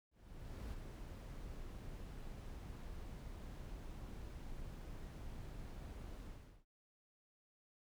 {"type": "noise with ADSR envelope", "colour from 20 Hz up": "brown", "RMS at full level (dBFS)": -45, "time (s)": [0.11, 6.65], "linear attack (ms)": 610, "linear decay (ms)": 25, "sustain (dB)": -4, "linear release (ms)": 420, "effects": []}